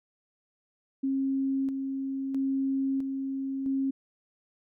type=tone with tremolo; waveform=sine; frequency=270 Hz; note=C#4; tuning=45 cents flat; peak=-25 dBFS; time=1.03-3.91 s; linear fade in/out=10 ms; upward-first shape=square; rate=0.76 Hz; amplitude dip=40%; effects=none